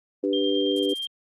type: chord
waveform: sine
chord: G major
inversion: second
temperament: equal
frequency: 293.7 / 392 / 493.9 Hz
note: D4 / G4 / B4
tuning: 0 / 0 / 0 cents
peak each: -25 / -25 / -27 dBFS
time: 0.23-0.94 s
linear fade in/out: 10 ms
type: tone with tremolo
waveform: sine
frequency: 3186 Hz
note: G7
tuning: 27 cents sharp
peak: -27 dBFS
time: 0.33-1.07 s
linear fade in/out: 2 ms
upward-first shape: square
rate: 9 Hz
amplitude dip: 25%
type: noise bursts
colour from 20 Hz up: violet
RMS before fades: -38 dBFS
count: 5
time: 0.76-1.053 s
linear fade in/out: 2 ms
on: 33 ms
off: 32 ms
effects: Opus 24 kbps